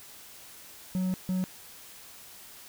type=tone bursts at uneven times; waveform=triangle; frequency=185 Hz; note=F#3; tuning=in tune; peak=-24 dBFS; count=2; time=0.95-1.14 / 1.29-1.44 s; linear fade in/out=0 ms; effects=white hiss -49 dBFS RMS until 2.68 s